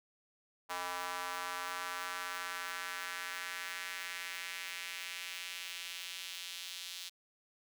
square tone with high-pass filter sweep, 89.7 Hz, F2, 47 cents sharp, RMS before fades -42 dBFS, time 0.69-7.1 s, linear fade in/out 20 ms, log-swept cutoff 950 to 3600 Hz, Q 1.8, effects none

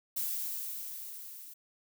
violet noise with level ramp, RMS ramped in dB -33 to -49 dBFS, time 0.16-1.54 s, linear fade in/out 10 ms, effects none

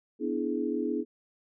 sine chord, E dominant seventh, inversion second, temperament equal with one note detuned, 246.9 / 293.7 / 329.6 / 421.8 Hz, B3 / D4 / E4 / G#4, 0 / 0 / 0 / +27 cents, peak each -33 dBFS, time 0.19-1.05 s, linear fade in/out 50 ms, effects none

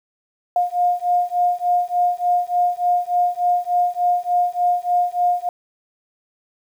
sine beating tone pair, 709 / 712.4 Hz, F5 / F5, +26 / +34 cents, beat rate 3.4 Hz, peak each -19 dBFS, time 0.56-5.49 s, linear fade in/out 2 ms, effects 8-bit

